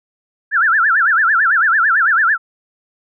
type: tone with vibrato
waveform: sine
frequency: 1536 Hz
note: G6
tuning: 36 cents flat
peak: -10 dBFS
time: 0.51-2.38 s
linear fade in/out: 50 ms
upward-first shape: sine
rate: 9 Hz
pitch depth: 260 cents each way
effects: none